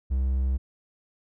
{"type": "tone", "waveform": "triangle", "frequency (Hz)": 65.41, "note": "C2", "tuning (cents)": 0, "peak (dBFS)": -20, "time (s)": [0.1, 0.58], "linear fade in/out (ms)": 20, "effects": []}